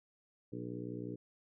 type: harmonic tone with a mistuned harmonic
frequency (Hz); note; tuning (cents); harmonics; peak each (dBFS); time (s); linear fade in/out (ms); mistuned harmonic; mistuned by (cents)
59.8; A#1; +45; 2 / 3 / 4 / 5 / 6 / 7 / 8; -46 / -47 / -50 / -44 / -50 / -48 / -52; 0.52-1.16; 10; 8; +21
effects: none